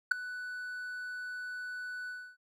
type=tone with ADSR envelope; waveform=triangle; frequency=1488 Hz; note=F#6; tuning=9 cents sharp; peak=-16 dBFS; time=0.11-2.37 s; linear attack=8 ms; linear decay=4 ms; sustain=-20 dB; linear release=290 ms; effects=none